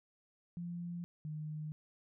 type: tone pair in turn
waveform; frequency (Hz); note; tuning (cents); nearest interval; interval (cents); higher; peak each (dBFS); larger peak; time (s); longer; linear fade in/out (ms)
sine; 173.1 / 153.26; F3 / D#3; -15 / -26; major second; 211; first; -39 / -39; neither; 0.57-1.04 / 1.25-1.72; neither; 0
effects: none